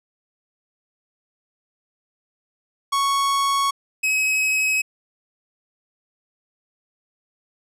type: tone pair in turn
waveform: 45% pulse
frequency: 1108.7 / 2552 Hz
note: C#6 / D#7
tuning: 0 / +43 cents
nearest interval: octave + major second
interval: 1443 cents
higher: second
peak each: -18 dBFS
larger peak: neither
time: 2.92-3.71 / 4.03-4.82 s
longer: neither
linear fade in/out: 10 ms
effects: low-pass 12000 Hz 12 dB/octave